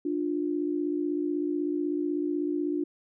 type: tone pair together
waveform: sine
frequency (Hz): 296.6 / 352.7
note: D4 / F4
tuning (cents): +17 / +17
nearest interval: minor third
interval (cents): 300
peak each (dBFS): -28 / -30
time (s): 0.05-2.84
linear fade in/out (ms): 5
effects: none